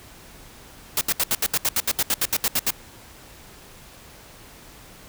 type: noise bursts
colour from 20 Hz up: white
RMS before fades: -21 dBFS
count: 16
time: 0.97-2.706 s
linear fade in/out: 2 ms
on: 41 ms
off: 72 ms
effects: pink hiss -46 dBFS RMS until 5.08 s